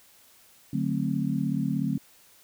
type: chord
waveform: sine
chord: D dominant seventh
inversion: none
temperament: just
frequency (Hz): 146.83 / 183.54 / 220.2 / 264.3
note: D3 / F#3 / A3 / C4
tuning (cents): 0 / -14 / +2 / +18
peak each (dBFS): -30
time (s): 0.73-1.98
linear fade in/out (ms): 5
effects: white hiss -57 dBFS RMS until 2.43 s